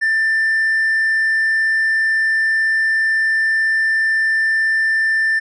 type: tone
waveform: triangle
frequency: 1781 Hz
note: A6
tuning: 21 cents sharp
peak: -11 dBFS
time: 0.01-5.4 s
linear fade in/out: 20 ms
effects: tanh soft clip ceiling -8 dBFS + resampled to 22050 Hz